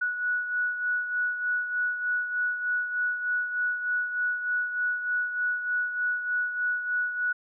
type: beating tone pair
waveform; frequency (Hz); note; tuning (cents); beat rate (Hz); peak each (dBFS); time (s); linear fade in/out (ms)
sine; 1469 / 1472.3; F#6 / F#6; -13 / -9; 3.3; -26 / -34; 0.01-7.33; 10
effects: none